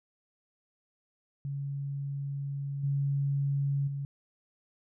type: tone with level steps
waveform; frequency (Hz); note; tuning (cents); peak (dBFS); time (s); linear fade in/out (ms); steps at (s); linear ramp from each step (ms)
sine; 140; C#3; +18; -32 / -26 / -32; 1.45-4.05; 0; 2.83 / 3.87; 10
effects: none